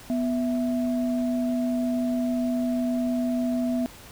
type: tone pair together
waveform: sine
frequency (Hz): 247 / 659.3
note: B3 / E5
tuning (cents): 0 / 0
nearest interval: octave + perfect fourth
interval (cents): 1700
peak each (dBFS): -23 / -31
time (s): 0.1-3.86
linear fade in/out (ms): 0
effects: pink hiss -46 dBFS RMS until 4.11 s